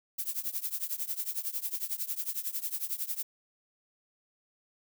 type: noise with tremolo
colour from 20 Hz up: violet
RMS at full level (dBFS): -31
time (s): 0.18-3.23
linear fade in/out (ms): 10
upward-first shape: triangle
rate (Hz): 11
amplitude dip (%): 95
effects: none